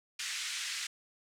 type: band-pass noise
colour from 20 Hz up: pink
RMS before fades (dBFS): -38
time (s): 0.19-0.87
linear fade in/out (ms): 5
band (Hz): 1800 to 8300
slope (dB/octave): 24
effects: none